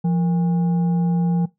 sine tone with frequency modulation, 172.3 Hz, F3, 23 cents flat, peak -16 dBFS, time 0.04-1.46 s, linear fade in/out 10 ms, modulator 638 Hz, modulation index 0.27, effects noise-tail reverb RT60 0.2 s tail -21 dB re dry

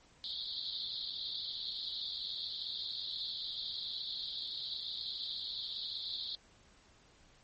white band-pass noise, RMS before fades -41 dBFS, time 0.24-6.35 s, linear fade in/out 0 ms, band 3400 to 4500 Hz, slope 96 dB/octave, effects pink hiss -64 dBFS RMS until 7.43 s + MP3 32 kbps

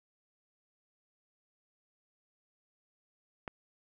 click, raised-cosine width 0.5 ms, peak -23 dBFS, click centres 3.478 s, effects none

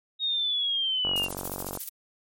sine linear sweep, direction down, 3754 to 2750 Hz, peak -24 dBFS, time 0.19-1.29 s, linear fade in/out 50 ms
click train, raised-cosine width 1 ms, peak -20 dBFS, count 35, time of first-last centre 1.05-1.773 s, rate 47 Hz
violet noise with tremolo, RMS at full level -32 dBFS, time 1.16-1.89 s, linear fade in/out 2 ms, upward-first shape square, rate 14 Hz, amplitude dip 60%
effects MP3 64 kbps

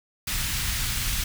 pink band-stop noise, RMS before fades -27 dBFS, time 0.27-1.24 s, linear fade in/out 5 ms, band 120 to 1900 Hz, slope 12 dB/octave, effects none

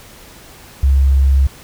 sine tone, 67.9 Hz, C#2, 35 cents flat, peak -8 dBFS, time 0.83-1.47 s, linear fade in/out 5 ms, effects pink hiss -40 dBFS RMS until 1.63 s

